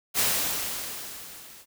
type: noise with level ramp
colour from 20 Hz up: white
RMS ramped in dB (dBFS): -22 to -49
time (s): 0.14-1.66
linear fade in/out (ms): 50
effects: none